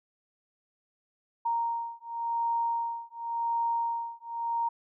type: beating tone pair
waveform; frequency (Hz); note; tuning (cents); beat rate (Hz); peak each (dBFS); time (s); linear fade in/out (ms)
sine; 930 / 930.91; A#5 / A#5; -4 / -3; 0.91; -31; 1.45-4.69; 10
effects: none